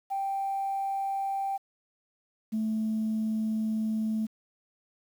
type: tone pair in turn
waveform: sine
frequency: 784 / 219 Hz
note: G5 / A3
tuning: 0 / -8 cents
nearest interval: octave + minor seventh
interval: 2208 cents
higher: first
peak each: -27 / -25 dBFS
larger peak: second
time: 0.1-1.58 / 2.52-4.27 s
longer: second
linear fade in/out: 20 ms
effects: tanh soft clip ceiling -23 dBFS + 9-bit